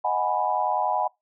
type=chord; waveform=sine; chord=G# minor seventh; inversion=second; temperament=equal; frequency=622.3 / 740 / 830.6 / 987.8 Hz; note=D#5 / F#5 / G#5 / B5; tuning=0 / 0 / 0 / 0 cents; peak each=-30 / -26 / -26 / -27 dBFS; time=0.04-1.08 s; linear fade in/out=10 ms; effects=noise-tail reverb RT60 0.2 s tail -25 dB re dry